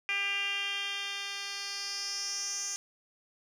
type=tone with band-pass filter sweep; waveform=10% pulse; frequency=398.9 Hz; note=G4; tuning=30 cents sharp; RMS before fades=-35 dBFS; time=0.09-2.76 s; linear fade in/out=0 ms; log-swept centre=2500 to 6500 Hz; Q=4.9; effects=none